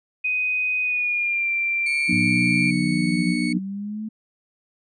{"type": "tone with pitch glide", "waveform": "sine", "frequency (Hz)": [2500, 2360], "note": ["D#7", "D7"], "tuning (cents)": [8, 8], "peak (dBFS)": -20, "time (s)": [0.24, 2.71], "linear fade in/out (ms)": 10, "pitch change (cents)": -100, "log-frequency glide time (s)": [0.82, 1.5]}
{"type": "tone", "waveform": "35% pulse", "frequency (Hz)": 2217, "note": "C#7", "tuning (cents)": 0, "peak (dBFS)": -26, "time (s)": [1.86, 3.53], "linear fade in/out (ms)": 5}
{"type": "harmonic tone", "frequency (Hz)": 60.4, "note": "B1", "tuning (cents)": -38, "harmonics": [3, 4, 5], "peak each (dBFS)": [-23, -24, -25], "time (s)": [2.08, 3.59], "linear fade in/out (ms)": 20}
{"type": "linear sweep", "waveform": "sine", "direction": "up", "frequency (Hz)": [103.1, 220], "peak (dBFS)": -27, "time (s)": [2.12, 4.09], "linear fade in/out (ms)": 10}
{"effects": ["resampled to 22050 Hz"]}